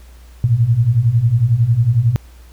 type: beating tone pair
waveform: sine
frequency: 110 / 121 Hz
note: A2 / B2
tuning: 0 / -35 cents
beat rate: 11 Hz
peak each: -16 / -12 dBFS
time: 0.44-2.16 s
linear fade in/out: 0 ms
effects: added 60 Hz sine -38 dBFS peak until 2.52 s + pink hiss -50 dBFS RMS until 2.52 s